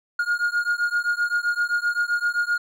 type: beating tone pair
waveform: triangle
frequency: 1423 / 1430.7 Hz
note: F6 / F6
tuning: +32 / +41 cents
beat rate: 7.7 Hz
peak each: -22 dBFS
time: 0.19-2.58 s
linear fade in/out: 5 ms
effects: none